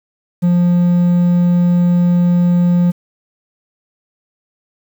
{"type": "tone", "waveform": "triangle", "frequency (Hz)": 175.7, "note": "F3", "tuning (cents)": 11, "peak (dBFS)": -7, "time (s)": [0.42, 2.92], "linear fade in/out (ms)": 20, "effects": ["7-bit"]}